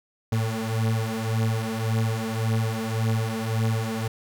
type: beating tone pair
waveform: 35% pulse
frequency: 111 / 112.8 Hz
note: A2 / A2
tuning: +16 / +44 cents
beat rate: 1.8 Hz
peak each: -24 / -25 dBFS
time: 0.32-4.08 s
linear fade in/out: 5 ms
effects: none